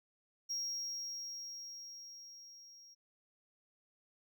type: tone with level ramp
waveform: triangle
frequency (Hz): 5600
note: F8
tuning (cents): +4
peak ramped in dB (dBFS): -34 to -55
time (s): 0.49-2.95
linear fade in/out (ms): 20
effects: none